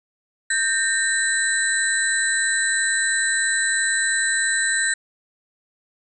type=tone cluster; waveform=sine; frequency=1572 / 1829 / 4009 / 7800 / 8490 Hz; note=G6 / A#6 / B7 / B8 / C9; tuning=+4 / -33 / +25 / -23 / +24 cents; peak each=-24 / -22 / -30 / -25 / -28 dBFS; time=0.5-4.94 s; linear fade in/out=5 ms; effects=none